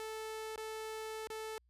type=tone with dropouts; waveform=sawtooth; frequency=438.2 Hz; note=A4; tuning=7 cents flat; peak=-37 dBFS; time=0-1.58 s; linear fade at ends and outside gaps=0 ms; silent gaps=0.559-0.578 / 1.272-1.302 s; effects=added 60 Hz sine -68 dBFS peak until 1.69 s + resampled to 32000 Hz